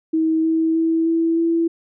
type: tone with pitch steps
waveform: sine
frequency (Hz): 320 / 323.2 / 326.3 / 329.6 / 332.8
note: D#4 / E4 / E4 / E4 / E4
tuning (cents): +49 / -34 / -18 / 0 / +17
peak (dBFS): -15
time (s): 0.13-1.68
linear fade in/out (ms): 10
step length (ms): 310
effects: none